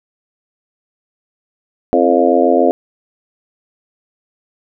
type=harmonic tone with a mistuned harmonic; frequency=87.31 Hz; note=F2; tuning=in tune; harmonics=3 / 4 / 5 / 6 / 7 / 8; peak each=-16 / -16 / -16 / -16 / -16 / -16 dBFS; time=1.93-2.71 s; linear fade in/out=0 ms; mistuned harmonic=4; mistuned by=-61 cents; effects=none